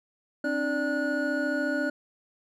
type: tone cluster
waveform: triangle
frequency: 267.5 / 301.7 / 586 / 1456 Hz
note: C4 / D4 / D5 / F#6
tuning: +38 / +47 / -4 / -28 cents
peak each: -29 dBFS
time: 0.44-1.9 s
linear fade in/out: 5 ms
effects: none